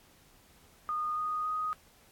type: tone with pitch steps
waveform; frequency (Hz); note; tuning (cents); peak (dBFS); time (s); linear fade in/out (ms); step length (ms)
sine; 1227 / 1237.7 / 1248.4; D#6 / D#6 / D#6; -25 / -9 / +5; -30; 0.89-1.73; 0; 280
effects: pink hiss -61 dBFS RMS until 2.11 s + AAC 64 kbps